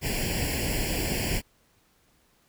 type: noise with comb filter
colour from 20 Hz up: pink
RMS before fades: -28 dBFS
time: 0.01-1.42 s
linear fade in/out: 50 ms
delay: 0.4 ms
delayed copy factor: +1
effects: pink hiss -65 dBFS RMS until 2.48 s